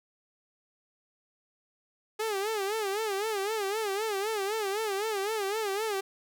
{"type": "tone with vibrato", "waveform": "sawtooth", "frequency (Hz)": 415.3, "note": "G#4", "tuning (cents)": 0, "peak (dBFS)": -25, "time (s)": [2.19, 6.01], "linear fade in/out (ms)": 10, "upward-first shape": "sine", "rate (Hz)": 3.9, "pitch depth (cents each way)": 130, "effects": []}